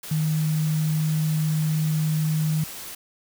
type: tone in noise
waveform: sine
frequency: 155.56 Hz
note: D#3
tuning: in tune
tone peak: -20 dBFS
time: 0.11-2.64 s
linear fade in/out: 5 ms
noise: white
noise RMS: -37 dBFS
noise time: 0.03-2.95 s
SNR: +14 dB
effects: none